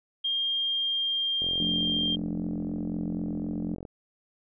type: tone with pitch glide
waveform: sine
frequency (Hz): 3212 to 3188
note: G7 to G7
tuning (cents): +41 to +28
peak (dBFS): -25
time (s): 0.24-2.16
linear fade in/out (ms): 10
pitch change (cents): -13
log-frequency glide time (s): 0.44-1.91
type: click train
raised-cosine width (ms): 2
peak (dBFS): -26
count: 108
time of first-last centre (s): 1.42-3.852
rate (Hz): 44
type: chord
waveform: sine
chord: D minor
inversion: first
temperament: equal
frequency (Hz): 174.61 / 220 / 293.7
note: F3 / A3 / D4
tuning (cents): 0 / 0 / 0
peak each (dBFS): -34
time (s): 1.6-3.75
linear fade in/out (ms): 2
effects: none